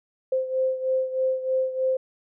sine beating tone pair, 520 / 523.2 Hz, C5 / C5, -11 / 0 cents, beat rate 3.2 Hz, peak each -23 / -28 dBFS, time 0.32-1.97 s, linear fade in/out 5 ms, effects none

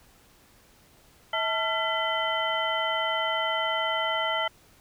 sine tone cluster, 646 / 885 / 1365 / 2008 / 3074 Hz, E5 / A5 / F6 / B6 / G7, -35 / +10 / -40 / +28 / -35 cents, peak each -31 dBFS, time 1.33-4.48 s, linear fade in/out 5 ms, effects pink hiss -58 dBFS RMS until 4.8 s

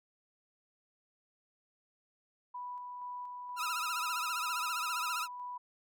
sine tone with tremolo, 986 Hz, B5, 3 cents flat, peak -39 dBFS, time 2.54-5.58 s, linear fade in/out 10 ms, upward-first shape square, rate 2.1 Hz, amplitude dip 25%
sawtooth tone with vibrato, 1316 Hz, E6, 3 cents flat, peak -30 dBFS, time 3.56-5.28 s, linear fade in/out 50 ms, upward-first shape triangle, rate 15 Hz, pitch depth 130 cents each way
effects none

